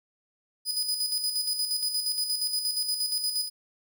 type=tone with tremolo; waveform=sawtooth; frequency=4978 Hz; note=D#8; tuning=in tune; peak=-22 dBFS; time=0.65-3.5 s; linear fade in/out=50 ms; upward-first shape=square; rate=8.5 Hz; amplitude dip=50%; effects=none